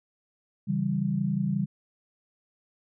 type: chord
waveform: sine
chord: C# diminished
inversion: none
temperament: equal with one note detuned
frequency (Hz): 139.15 / 164.81 / 196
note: C#3 / E3 / G3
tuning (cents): +7 / 0 / 0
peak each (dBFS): -30 / -30 / -27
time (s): 0.67-1.66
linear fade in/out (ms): 20
effects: none